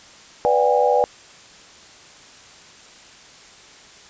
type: chord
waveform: sine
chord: G# half-diminished seventh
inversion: first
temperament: equal with one note detuned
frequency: 493.9 / 587.3 / 740 / 813 Hz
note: B4 / D5 / F#5 / G#5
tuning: 0 / 0 / 0 / -37 cents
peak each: -18 / -20 / -23 / -19 dBFS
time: 0.45-1.04 s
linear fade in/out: 0 ms
effects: white hiss -45 dBFS RMS until 4.09 s + resampled to 16000 Hz